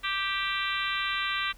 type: harmonic tone with a mistuned harmonic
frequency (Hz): 392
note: G4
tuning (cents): 0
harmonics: 3 / 4 / 5 / 6 / 7 / 8 / 9 / 10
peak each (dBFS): -33 / -34 / -35 / -36 / -36 / -37 / -38 / -38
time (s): 0.03-1.53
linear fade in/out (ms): 20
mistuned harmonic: 7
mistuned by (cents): -18
effects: added 41 Hz sine -53 dBFS peak until 1.57 s + pink hiss -57 dBFS RMS until 1.57 s